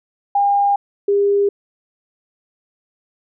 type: tone pair in turn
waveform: sine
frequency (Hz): 806 / 403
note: G5 / G4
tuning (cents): +48 / +48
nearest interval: octave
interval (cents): 1200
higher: first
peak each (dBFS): -12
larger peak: neither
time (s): 0.35-0.76 / 1.08-1.49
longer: neither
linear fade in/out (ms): 5
effects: none